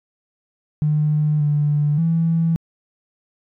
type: tone with pitch steps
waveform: triangle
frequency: 151.2 / 147.6 / 164.9 Hz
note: D#3 / D3 / E3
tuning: -49 / +9 / +1 cents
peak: -11 dBFS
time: 0.82-2.56 s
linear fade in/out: 0 ms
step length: 580 ms
effects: tanh soft clip ceiling -13 dBFS